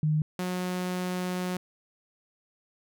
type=tone pair in turn; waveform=sine / sawtooth; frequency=153.4 / 181.58 Hz; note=D#3 / F#3; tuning=-24 / -32 cents; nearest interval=minor third; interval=292 cents; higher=second; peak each=-22 / -25 dBFS; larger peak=first; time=0.03-0.22 / 0.39-1.57 s; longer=second; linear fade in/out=2 ms; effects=none